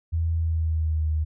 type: tone with pitch glide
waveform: sine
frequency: 82.3 to 77.68 Hz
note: E2 to D#2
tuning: -2 to -2 cents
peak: -21 dBFS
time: 0.12-1.25 s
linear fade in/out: 20 ms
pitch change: -100 cents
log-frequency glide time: 0.35-1.08 s
effects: none